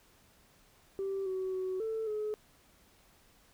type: tone with pitch steps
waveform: sine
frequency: 389.4 / 376.2 / 373.7 / 443.7 / 425.4 Hz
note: G4 / F#4 / F#4 / A4 / G#4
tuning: -12 / +29 / +17 / +14 / +42 cents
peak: -31 dBFS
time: 0.99-2.34 s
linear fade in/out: 0 ms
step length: 270 ms
effects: tanh soft clip ceiling -29 dBFS + pink hiss -64 dBFS RMS until 3.53 s